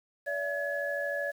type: tone cluster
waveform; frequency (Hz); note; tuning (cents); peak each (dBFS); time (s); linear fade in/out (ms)
sine; 574 / 667 / 1698; D5 / E5 / G#6; -40 / +20 / +38; -33 / -38 / -33; 0.26-1.32; 20
effects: 9-bit